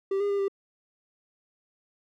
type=tone with pitch steps; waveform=triangle; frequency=390.3 / 406.1 / 400.8 / 394.1 Hz; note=G4 / G#4 / G4 / G4; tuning=-8 / -39 / +38 / +9 cents; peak=-22 dBFS; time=0.11-0.482 s; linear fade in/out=5 ms; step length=93 ms; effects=none